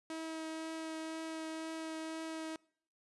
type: tone with vibrato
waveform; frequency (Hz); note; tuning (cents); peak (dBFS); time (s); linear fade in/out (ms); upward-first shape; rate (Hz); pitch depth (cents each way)
sawtooth; 320.4; E4; -49; -36; 0.1-2.56; 2; triangle; 2; 12
effects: noise-tail reverb RT60 0.6 s tail -24 dB re dry + resampled to 24000 Hz